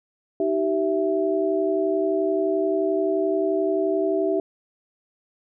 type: tone cluster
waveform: sine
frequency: 314 / 385.5 / 659 Hz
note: D#4 / G4 / E5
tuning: +16 / -29 / -1 cents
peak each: -26 / -22 / -25 dBFS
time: 0.4-4.4 s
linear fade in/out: 2 ms
effects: none